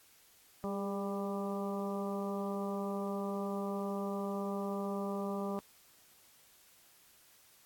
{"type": "harmonic tone with a mistuned harmonic", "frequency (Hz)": 198, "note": "G3", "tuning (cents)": 18, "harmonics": [1, 2, 3, 4, 5, 6], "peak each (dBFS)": [-37, -40, -42, -46, -47, -46], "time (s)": [0.64, 5.59], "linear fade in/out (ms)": 0, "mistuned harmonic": 2, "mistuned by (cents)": 30, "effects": ["white hiss -63 dBFS RMS until 7.65 s", "AAC 64 kbps"]}